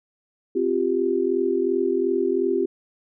sine chord, C suspended fourth, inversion none, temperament equal, 261.6 / 349.2 / 392 Hz, C4 / F4 / G4, 0 / 0 / 0 cents, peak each -27 / -23 / -22 dBFS, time 0.55-2.66 s, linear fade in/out 10 ms, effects none

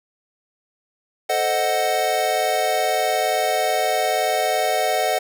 square chord, A diminished seventh, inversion none, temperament equal, 440 / 523.3 / 622.3 / 740 Hz, A4 / C5 / Eb5 / Gb5, 0 / 0 / 0 / 0 cents, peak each -28 / -28 / -24 / -22 dBFS, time 1.29-5.19 s, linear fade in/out 10 ms, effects none

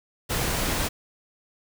pink noise, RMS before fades -26 dBFS, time 0.29-0.89 s, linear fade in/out 20 ms, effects none

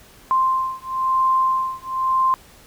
sine beating tone pair, 1046.5 / 1047.5 Hz, C6 / C6, 0 / +2 cents, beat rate 1 Hz, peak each -20 dBFS, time 0.31-2.34 s, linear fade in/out 0 ms, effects pink hiss -48 dBFS RMS until 2.66 s

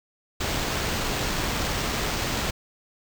pink noise with sample-and-hold, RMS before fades -27 dBFS, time 0.4-2.51 s, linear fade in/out 10 ms, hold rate 11025 Hz, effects none

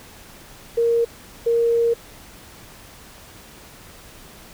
sine tone bursts at uneven times, 466.2 Hz, A#4, in tune, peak -15 dBFS, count 2, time 0.77-1.05 / 1.46-1.94 s, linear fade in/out 10 ms, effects pink hiss -44 dBFS RMS until 4.53 s

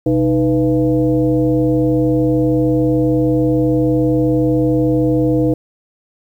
sine tone with frequency modulation, 311.1 Hz, D#4, in tune, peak -11 dBFS, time 0.06-5.54 s, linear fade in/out 5 ms, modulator 183 Hz, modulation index 1.1, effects 8-bit

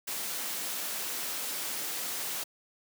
white noise, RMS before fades -35 dBFS, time 0.07-2.44 s, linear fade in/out 10 ms, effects high-pass 200 Hz 12 dB/octave

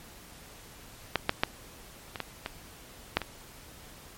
clicks, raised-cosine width 0.3 ms, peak -8 / -7 / -6 / -19 / -15 / -16 / -7 / -18 dBFS, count 8, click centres 1.157 / 1.294 / 1.435 / 2.158 / 2.203 / 2.461 / 3.17 / 3.217 s, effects pink hiss -50 dBFS RMS until 4.17 s + MP3 64 kbps

